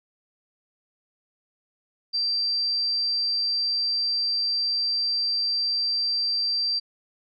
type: tone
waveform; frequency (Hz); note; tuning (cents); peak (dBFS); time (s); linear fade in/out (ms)
sine; 4699; D8; 0; -22; 2.13-6.8; 20
effects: none